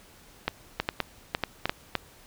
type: clicks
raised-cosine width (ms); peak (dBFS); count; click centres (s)
0.3; -9; 9; 0.48 / 0.8 / 0.889 / 1.003 / 1.349 / 1.437 / 1.656 / 1.695 / 1.953
effects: pink hiss -54 dBFS RMS until 2.26 s